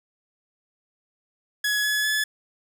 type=tone with pitch steps; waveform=sawtooth; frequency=1685 / 1701.6 / 1718.4 Hz; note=G#6 / G#6 / A6; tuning=+25 / +42 / -41 cents; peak=-18 dBFS; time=1.64-2.24 s; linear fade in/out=5 ms; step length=200 ms; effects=none